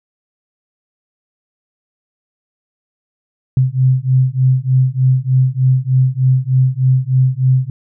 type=beating tone pair; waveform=sine; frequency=128.2 / 131.5 Hz; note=C3 / C3; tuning=-35 / +9 cents; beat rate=3.3 Hz; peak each=-13 / -13 dBFS; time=3.57-7.7 s; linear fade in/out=2 ms; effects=none